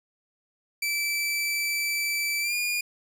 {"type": "tone with pitch glide", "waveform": "sawtooth", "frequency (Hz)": [2322, 2428], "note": ["D7", "D#7"], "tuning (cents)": [-20, -43], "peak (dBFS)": -22, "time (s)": [0.82, 2.81], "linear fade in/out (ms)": 5, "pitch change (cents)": 77, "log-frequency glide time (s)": [2.41, 2.55], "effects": []}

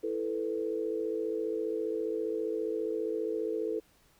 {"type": "chord", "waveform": "sine", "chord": "E suspended fourth", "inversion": "none", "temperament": "just", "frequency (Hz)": [329.6, 439.5, 494.4], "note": ["E4", "A4", "B4"], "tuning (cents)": [0, -2, 2], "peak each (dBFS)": [-36, -32, -37], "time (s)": [0.03, 3.8], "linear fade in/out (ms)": 10, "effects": ["pink hiss -65 dBFS RMS until 4.19 s"]}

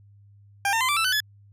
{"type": "tone with pitch steps", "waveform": "20% pulse", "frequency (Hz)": [798, 906.1, 1028.9, 1168.3, 1326.7, 1506.4, 1710.6], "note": ["G5", "A#5", "C6", "D6", "E6", "F#6", "A6"], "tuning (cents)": [31, -49, -29, -9, 11, 31, -49], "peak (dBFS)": -16, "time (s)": [0.65, 1.203], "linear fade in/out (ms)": 2, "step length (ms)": 79, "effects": ["added 101 Hz sine -50 dBFS peak until 1.52 s", "resampled to 32000 Hz"]}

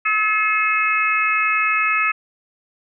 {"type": "harmonic tone", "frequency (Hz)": 429, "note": "A4", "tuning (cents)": -44, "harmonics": [3, 4, 5, 6], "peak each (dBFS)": [-20, -25, -22, -20], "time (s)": [0.05, 2.12], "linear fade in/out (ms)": 10, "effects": []}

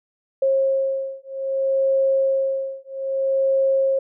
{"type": "beating tone pair", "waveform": "sine", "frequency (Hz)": [538, 538.62], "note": ["C5", "C#5"], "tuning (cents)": [48, -50], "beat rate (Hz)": 0.62, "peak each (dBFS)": -21, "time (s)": [0.42, 3.99], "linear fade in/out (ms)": 5, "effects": []}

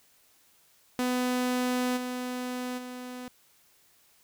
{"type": "tone with level steps", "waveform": "sawtooth", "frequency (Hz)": 250, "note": "B3", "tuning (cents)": 21, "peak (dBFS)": [-22, -28, -34], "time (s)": [0.99, 3.28], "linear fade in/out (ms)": 0, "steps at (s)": [1.96, 2.77], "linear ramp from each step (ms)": 20, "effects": ["white hiss -63 dBFS RMS until 4.23 s"]}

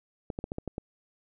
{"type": "clicks", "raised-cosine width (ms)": 2, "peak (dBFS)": -20, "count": 7, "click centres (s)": [0.302, 0.389, 0.441, 0.519, 0.584, 0.677, 0.781], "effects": []}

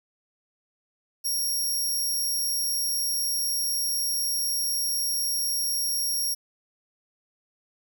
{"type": "tone", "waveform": "15% pulse", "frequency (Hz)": 5588, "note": "F8", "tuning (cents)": 0, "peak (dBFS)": -19, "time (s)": [1.24, 6.35], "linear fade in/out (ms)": 20, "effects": []}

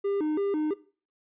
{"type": "tone with vibrato", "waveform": "triangle", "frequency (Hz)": 349.9, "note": "F4", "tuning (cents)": 3, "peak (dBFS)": -23, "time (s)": [0.04, 0.74], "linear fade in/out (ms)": 10, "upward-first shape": "square", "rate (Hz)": 3, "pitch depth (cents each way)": 230, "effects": ["noise-tail reverb RT60 0.4 s tail -19 dB re dry", "resampled to 8000 Hz"]}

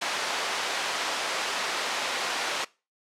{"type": "band-pass noise", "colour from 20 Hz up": "pink", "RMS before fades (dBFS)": -30, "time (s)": [0.01, 2.65], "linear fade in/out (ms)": 10, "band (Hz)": [670, 5700], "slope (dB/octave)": 12, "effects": ["noise-tail reverb RT60 0.3 s tail -22 dB re dry", "low-pass 12000 Hz 12 dB/octave"]}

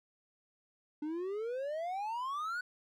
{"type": "exponential sweep", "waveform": "triangle", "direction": "up", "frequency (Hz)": [293.7, 1500], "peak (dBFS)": -33, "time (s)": [1.02, 2.61], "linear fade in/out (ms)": 5, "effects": []}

